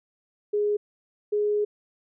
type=tone pair in turn; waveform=sine; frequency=415.3 / 416.8 Hz; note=G#4 / G#4; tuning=0 / +6 cents; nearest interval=unison; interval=6 cents; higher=second; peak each=-21 dBFS; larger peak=neither; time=0.53-0.77 / 1.32-1.65 s; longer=second; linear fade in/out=10 ms; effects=none